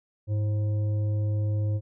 sine tone with frequency modulation, 103.3 Hz, G#2, 9 cents flat, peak -23 dBFS, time 0.27-1.81 s, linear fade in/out 50 ms, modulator 428 Hz, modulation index 0.27, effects none

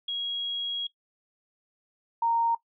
sine tone pair in turn, 3300 / 926 Hz, G#7 / A#5, -12 / -12 cents, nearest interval octave + minor seventh, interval 2200 cents, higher first, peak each -28 / -22 dBFS, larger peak second, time 0.08-0.87 / 2.22-2.55 s, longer first, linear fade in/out 5 ms, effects noise-tail reverb RT60 0.1 s tail -18 dB re dry

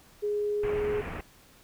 sine tone with pitch glide, 415.3 to 417.9 Hz, G#4 to G#4, 0 to +11 cents, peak -26 dBFS, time 0.22-1.02 s, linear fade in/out 20 ms, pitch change +11 cents, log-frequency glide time 0.56-0.88 s
pink low-pass noise, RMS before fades -37 dBFS, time 0.63-1.21 s, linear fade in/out 5 ms, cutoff 2700 Hz, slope 48 dB/octave
effects pink hiss -57 dBFS RMS until 1.63 s

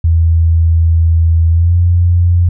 sine tone with pitch glide, 82.41 to 87.31 Hz, E2 to F2, 0 to 0 cents, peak -6 dBFS, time 0.04-2.49 s, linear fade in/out 5 ms, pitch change +100 cents, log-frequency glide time 1.5-1.76 s, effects none

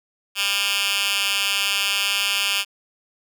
10% pulse tone with high-pass filter, 199.4 Hz, G3, 30 cents sharp, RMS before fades -22 dBFS, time 0.35-2.65 s, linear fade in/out 50 ms, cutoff 2500 Hz, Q 2.1, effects none

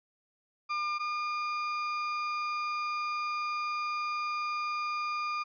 35% pulse tone pair in turn, 1200 / 1209 Hz, D6 / D6, +37 / +50 cents, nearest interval unison, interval 13 cents, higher second, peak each -28 / -29 dBFS, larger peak first, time 0.69-0.99 / 0.99-5.44 s, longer second, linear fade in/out 20 ms, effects resampled to 11025 Hz

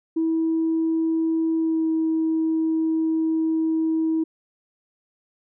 sine tone with pitch glide, 324.5 to 321 Hz, E4 to E4, -27 to -46 cents, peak -18 dBFS, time 0.16-4.24 s, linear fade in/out 10 ms, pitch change -19 cents, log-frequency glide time 1.57-1.86 s, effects tanh soft clip ceiling -15 dBFS

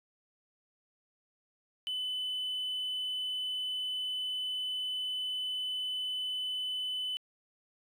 triangle tone, 3012 Hz, F#7, 30 cents sharp, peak -30 dBFS, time 1.87-7.17 s, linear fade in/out 0 ms, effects tanh soft clip ceiling -28 dBFS

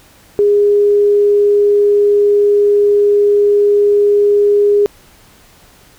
sine tone, 410.1 Hz, G#4, 22 cents flat, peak -7 dBFS, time 0.39-4.86 s, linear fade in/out 0 ms, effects pink hiss -45 dBFS RMS until 5.98 s

